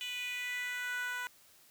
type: tone with high-pass filter sweep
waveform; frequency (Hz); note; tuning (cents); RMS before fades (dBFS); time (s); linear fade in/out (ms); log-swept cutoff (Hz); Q
10% pulse; 493.9; B4; 0; -38; 0.01-1.27; 0; 2900 to 1200; 4.3
effects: white hiss -62 dBFS RMS until 1.7 s